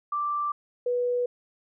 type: tone pair in turn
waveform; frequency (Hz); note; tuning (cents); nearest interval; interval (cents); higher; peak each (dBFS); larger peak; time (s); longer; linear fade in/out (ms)
sine; 1174.7 / 489.8; D6 / B4; 0 / -14; octave + minor third; 1514; first; -25 / -23; second; 0.12-0.52 / 0.86-1.26; neither; 5
effects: none